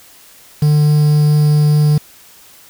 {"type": "tone with quantisation", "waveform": "triangle", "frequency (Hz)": 149.6, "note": "D3", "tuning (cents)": 32, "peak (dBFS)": -6, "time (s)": [0.62, 1.98], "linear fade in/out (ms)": 5, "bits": 5, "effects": ["white hiss -43 dBFS RMS until 2.69 s"]}